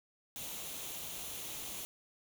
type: noise with comb filter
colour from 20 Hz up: white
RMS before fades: -43 dBFS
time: 0.36-1.85 s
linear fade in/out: 0 ms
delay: 0.3 ms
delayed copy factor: +0.5
effects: none